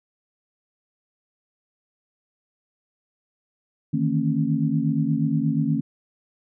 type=tone cluster; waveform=sine; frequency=151.9 / 160.3 / 226.8 / 272.4 Hz; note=D#3 / E3 / A#3 / C#4; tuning=-41 / -48 / -47 / -30 cents; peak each=-25 dBFS; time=3.93-5.81 s; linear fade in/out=10 ms; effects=none